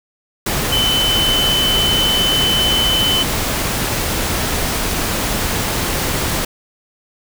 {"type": "tone in noise", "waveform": "sine", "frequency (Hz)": 3036, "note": "F#7", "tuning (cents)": 44, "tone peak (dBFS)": -14, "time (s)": [0.72, 3.23], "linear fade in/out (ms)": 5, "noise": "pink", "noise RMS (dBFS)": -19, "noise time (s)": [0.46, 6.45], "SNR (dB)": 2, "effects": []}